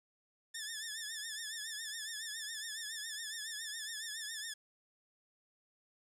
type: tone with vibrato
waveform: 10% pulse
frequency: 1760 Hz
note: A6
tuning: in tune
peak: -31 dBFS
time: 0.54-4.54 s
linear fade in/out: 10 ms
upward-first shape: triangle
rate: 7.2 Hz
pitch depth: 100 cents each way
effects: low-pass 11000 Hz 12 dB/octave + 12-bit